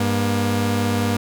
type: tone pair together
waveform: sawtooth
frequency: 100.21 / 238 Hz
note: G2 / A#3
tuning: +39 / +36 cents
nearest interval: octave + minor third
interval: 1497 cents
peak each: -17 dBFS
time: 0-1.17 s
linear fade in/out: 5 ms
effects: none